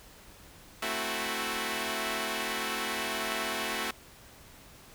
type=chord; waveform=5% pulse; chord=F# half-diminished seventh; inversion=first; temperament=equal; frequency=220 / 261.6 / 329.6 / 370 Hz; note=A3 / C4 / E4 / F#4; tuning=0 / 0 / 0 / 0 cents; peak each=-24 / -27 / -27 / -24 dBFS; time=0.82-3.91 s; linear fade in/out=5 ms; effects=pink hiss -53 dBFS RMS until 4.94 s